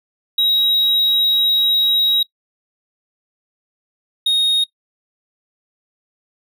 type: tone pair in turn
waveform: triangle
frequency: 3824 / 3730 Hz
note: A#7 / A#7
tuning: +43 / 0 cents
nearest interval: unison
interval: 43 cents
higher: first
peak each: -11 dBFS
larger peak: neither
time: 0.38-2.23 / 4.26-4.64 s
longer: first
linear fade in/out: 5 ms
effects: noise-tail reverb RT60 0.1 s tail -22 dB re dry